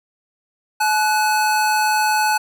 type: tone pair together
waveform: square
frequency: 856.7 / 1484 Hz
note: A5 / F#6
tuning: -46 / +5 cents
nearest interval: minor seventh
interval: 951 cents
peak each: -17 / -22 dBFS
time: 0.8-2.38 s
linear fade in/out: 10 ms
effects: none